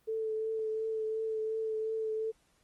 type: tone with vibrato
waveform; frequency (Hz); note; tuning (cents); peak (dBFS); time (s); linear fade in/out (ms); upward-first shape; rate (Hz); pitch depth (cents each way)
sine; 440; A4; 0; -31; 0.07-2.32; 20; triangle; 2.8; 20
effects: pink hiss -70 dBFS RMS until 2.63 s + Opus 24 kbps